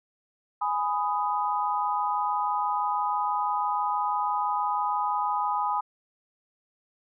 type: chord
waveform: sine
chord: G# minor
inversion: none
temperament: just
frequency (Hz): 830.6 / 996.7 / 1245.9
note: G#5 / B5 / D#6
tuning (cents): 0 / +16 / +2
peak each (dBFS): -28 / -28 / -30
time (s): 0.61-5.81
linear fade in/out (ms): 10
effects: none